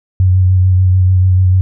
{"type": "tone with vibrato", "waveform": "sine", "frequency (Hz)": 92.5, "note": "F#2", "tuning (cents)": 0, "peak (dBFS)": -6, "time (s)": [0.2, 1.61], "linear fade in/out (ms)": 0, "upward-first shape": "sine", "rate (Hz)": 6.8, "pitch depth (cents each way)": 25, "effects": []}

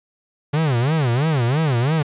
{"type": "tone with vibrato", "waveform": "45% pulse", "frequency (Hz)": 137.6, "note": "C#3", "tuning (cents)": -12, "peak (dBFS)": -16, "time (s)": [0.53, 2.03], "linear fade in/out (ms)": 10, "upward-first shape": "sine", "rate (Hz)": 3, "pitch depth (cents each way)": 290, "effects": ["resampled to 8000 Hz", "9-bit"]}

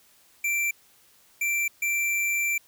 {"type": "tone bursts at uneven times", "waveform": "square", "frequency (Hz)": 2349, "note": "D7", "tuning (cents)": 0, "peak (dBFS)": -24, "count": 3, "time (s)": [[0.44, 0.71], [1.41, 1.68], [1.82, 2.58]], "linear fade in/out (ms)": 5, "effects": ["white hiss -59 dBFS RMS until 2.67 s"]}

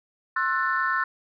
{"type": "chord", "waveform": "sine", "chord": "F# half-diminished seventh", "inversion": "second", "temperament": "just", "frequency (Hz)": [1065.6, 1332, 1480, 1776], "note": ["C6", "E6", "F#6", "A6"], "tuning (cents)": [31, 18, 0, 16], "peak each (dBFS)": -27, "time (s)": [0.36, 1.04], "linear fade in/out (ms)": 5, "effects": ["tanh soft clip ceiling -13 dBFS"]}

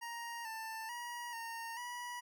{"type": "tone with pitch steps", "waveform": "25% pulse", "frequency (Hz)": [937, 889, 958, 919, 972], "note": ["A#5", "A5", "A#5", "A#5", "B5"], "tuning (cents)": [9, 18, 47, -25, -28], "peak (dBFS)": -38, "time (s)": [0.01, 2.21], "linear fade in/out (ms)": 20, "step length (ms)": 440, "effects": []}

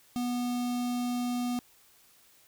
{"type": "tone with notch filter", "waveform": "square", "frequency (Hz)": 244.7, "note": "B3", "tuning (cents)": -16, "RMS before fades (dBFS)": -31, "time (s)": [0.16, 1.59], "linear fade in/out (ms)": 0, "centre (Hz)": 1800, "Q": 1.3, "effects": ["white hiss -61 dBFS RMS until 2.47 s"]}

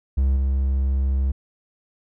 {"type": "tone with level steps", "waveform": "triangle", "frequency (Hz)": 67, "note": "C2", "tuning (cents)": 42, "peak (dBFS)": [-14, -16], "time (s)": [0.17, 1.32], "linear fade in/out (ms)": 10, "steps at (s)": 0.36, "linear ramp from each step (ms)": 5, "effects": []}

